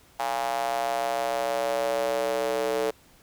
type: tone with high-pass filter sweep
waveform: square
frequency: 63.2 Hz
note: B1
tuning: 41 cents sharp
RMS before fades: -27 dBFS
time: 0.19-2.91 s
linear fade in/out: 10 ms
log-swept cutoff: 780 to 470 Hz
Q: 4.8
effects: pink hiss -57 dBFS RMS until 3.22 s